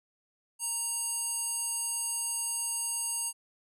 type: tone with band-pass filter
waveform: square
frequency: 933 Hz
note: A#5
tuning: 1 cent sharp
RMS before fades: -33 dBFS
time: 0.59-3.33 s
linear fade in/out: 50 ms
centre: 9200 Hz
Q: 9.1
effects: none